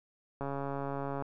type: click train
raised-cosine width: 1 ms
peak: -23 dBFS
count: 114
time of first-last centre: 0.41-1.223 s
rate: 139 Hz
effects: none